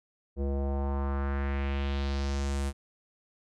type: tone with low-pass filter sweep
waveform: square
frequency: 69.3 Hz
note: C#2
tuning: in tune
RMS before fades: -30 dBFS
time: 0.36-2.73 s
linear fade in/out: 50 ms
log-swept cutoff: 450 to 10000 Hz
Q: 2.1
effects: none